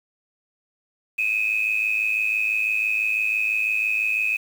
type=tone pair together; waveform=sine; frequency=2464 / 2570 Hz; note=D#7 / E7; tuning=-17 / -45 cents; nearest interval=minor second; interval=72 cents; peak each=-24 / -21 dBFS; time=1.18-4.37 s; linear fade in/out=10 ms; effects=tanh soft clip ceiling -12 dBFS + 7-bit